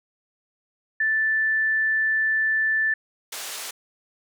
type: tone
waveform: sine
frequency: 1760 Hz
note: A6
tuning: in tune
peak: -19 dBFS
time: 1-2.94 s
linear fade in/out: 5 ms
type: band-pass noise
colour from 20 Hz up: white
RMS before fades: -34 dBFS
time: 3.32-3.71 s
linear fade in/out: 5 ms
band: 490 to 9700 Hz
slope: 12 dB/octave
effects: none